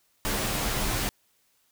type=noise with comb filter; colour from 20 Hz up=pink; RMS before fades=-28 dBFS; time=0.25-1.09 s; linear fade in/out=0 ms; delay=12 ms; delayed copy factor=-0.7; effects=white hiss -68 dBFS RMS until 1.71 s